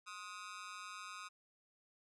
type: tone with amplitude modulation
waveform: sawtooth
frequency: 1255 Hz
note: D#6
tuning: 15 cents sharp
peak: -39 dBFS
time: 0.06-1.29 s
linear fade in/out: 20 ms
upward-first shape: sine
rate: 192 Hz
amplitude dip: 100%
effects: resampled to 22050 Hz